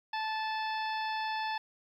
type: harmonic tone with a mistuned harmonic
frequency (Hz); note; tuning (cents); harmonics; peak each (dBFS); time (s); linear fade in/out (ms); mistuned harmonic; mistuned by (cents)
874; A5; -12; 1 / 2 / 3 / 4 / 5 / 6; -33 / -39 / -43 / -45 / -47 / -49; 0.13-1.58; 5; 6; -25
effects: 11-bit